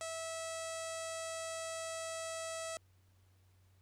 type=tone with low-pass filter; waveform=sawtooth; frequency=652 Hz; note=E5; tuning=19 cents flat; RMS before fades=-42 dBFS; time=0.01-2.77 s; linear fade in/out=0 ms; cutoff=8200 Hz; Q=3.6; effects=added 93 Hz sine -65 dBFS peak until 3.81 s + pink hiss -75 dBFS RMS until 3.81 s